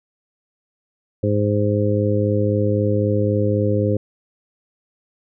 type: harmonic tone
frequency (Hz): 103.83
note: G#2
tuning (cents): 0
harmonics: 1 / 2 / 3 / 4 / 5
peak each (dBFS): -19 / -24 / -24 / -24 / -22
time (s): 1.23-3.97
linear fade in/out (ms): 5
effects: none